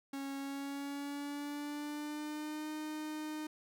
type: tone with pitch glide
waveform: 45% pulse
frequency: 275.1 to 307 Hz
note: C#4 to D#4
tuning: -13 to -23 cents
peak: -39 dBFS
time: 0.13-3.47 s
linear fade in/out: 5 ms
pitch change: +190 cents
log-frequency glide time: 0.38-2.7 s
effects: none